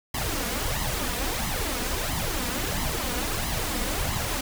pink noise with flanger, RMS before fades -28 dBFS, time 0.14-4.41 s, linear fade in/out 5 ms, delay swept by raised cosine 0.98 to 4.18 ms, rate 1.5 Hz, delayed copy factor +0.65, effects none

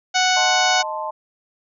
harmonic tone, 740 Hz, F#5, in tune, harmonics 1 / 2 / 3 / 4 / 5 / 6 / 7 / 8 / 9, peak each -19 / -22 / -24 / -25 / -26 / -27 / -27 / -28 / -29 dBFS, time 0.14-0.83 s, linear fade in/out 20 ms
sine chord, A diminished, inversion second, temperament equal, 622.3 / 880 / 1046.5 Hz, Eb5 / A5 / C6, 0 / 0 / 0 cents, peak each -29 / -27 / -29 dBFS, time 0.36-1.11 s, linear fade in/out 10 ms
effects none

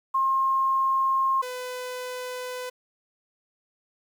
sine / sawtooth tone pair in turn, 1068 / 501.7 Hz, C6 / B4, +35 / +27 cents, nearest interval octave + minor second, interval 1308 cents, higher first, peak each -20 / -28 dBFS, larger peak first, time 0.14-1.42 / 1.42-2.7 s, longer neither, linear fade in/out 10 ms, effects 9-bit

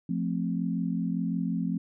sine chord, F major, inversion none, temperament equal, 174.61 / 220 / 261.6 Hz, F3 / A3 / C4, 0 / 0 / 0 cents, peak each -29 / -32 / -32 dBFS, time 0.09-1.78 s, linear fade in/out 5 ms, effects none

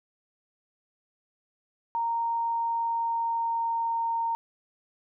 sine tone with pitch glide, 927 to 920.6 Hz, A#5 to A#5, -10 to -22 cents, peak -25 dBFS, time 1.95-4.35 s, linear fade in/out 0 ms, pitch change -12 cents, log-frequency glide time 2.35-3.99 s, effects none

